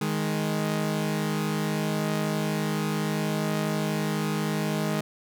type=tone pair together; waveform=sawtooth; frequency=155.9 / 208.1 Hz; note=D#3 / G#3; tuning=+4 / +4 cents; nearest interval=perfect fourth; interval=500 cents; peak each=-24 dBFS; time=0.01-5.01 s; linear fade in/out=5 ms; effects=none